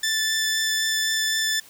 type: tone with vibrato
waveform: 15% pulse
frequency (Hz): 1760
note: A6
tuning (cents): 0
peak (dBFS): -15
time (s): 0.03-1.6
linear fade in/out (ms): 5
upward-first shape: triangle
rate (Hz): 3.9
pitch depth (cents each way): 9
effects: white hiss -49 dBFS RMS until 1.69 s